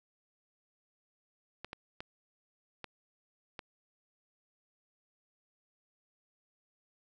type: clicks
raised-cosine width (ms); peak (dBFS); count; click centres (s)
0.3; -25; 5; 1.646 / 1.731 / 2.005 / 2.843 / 3.592
effects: none